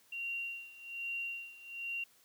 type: tone with tremolo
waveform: sine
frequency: 2760 Hz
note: F7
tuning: 21 cents flat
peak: -35 dBFS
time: 0.12-2.04 s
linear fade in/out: 5 ms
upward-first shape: sine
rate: 1.2 Hz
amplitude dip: 85%
effects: white hiss -66 dBFS RMS until 2.24 s + high-pass 80 Hz 12 dB/octave